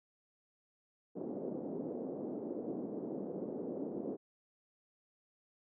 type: band-pass noise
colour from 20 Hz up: pink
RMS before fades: -41 dBFS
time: 1.15-4.17 s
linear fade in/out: 20 ms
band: 220 to 510 Hz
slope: 24 dB/octave
effects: none